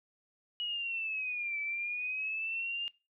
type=linear two-way sweep; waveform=sine; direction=down then up; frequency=2917 to 2304 to 2825 Hz; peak=-33 dBFS; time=0.6-2.88 s; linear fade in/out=0 ms; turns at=1.6 s; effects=noise-tail reverb RT60 0.3 s tail -23 dB re dry